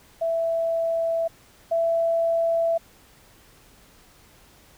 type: tone pair in turn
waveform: sine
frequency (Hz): 662 / 665.8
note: E5 / E5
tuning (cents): +7 / +17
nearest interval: unison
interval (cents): 10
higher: second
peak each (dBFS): -21 / -19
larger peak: second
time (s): 0.21-1.28 / 1.71-2.78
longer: neither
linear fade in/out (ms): 10
effects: pink hiss -54 dBFS RMS until 4.77 s